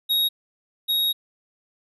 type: tone pair in turn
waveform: square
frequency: 3775 / 3775 Hz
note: A#7 / A#7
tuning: +21 / +21 cents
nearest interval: unison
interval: 0 cents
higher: neither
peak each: -19 / -20 dBFS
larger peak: first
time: 0.09-0.29 / 0.88-1.13 s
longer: second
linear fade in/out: 20 ms
effects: resampled to 32000 Hz